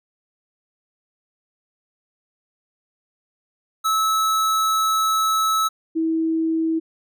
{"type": "tone pair in turn", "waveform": ["square", "sine"], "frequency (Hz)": [1300, 323.6], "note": ["E6", "E4"], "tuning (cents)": [-24, -32], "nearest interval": "2 octaves", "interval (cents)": 2408, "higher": "first", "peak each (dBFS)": -18, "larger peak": "neither", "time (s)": [[3.84, 5.69], [5.95, 6.8]], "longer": "first", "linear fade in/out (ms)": 20, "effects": []}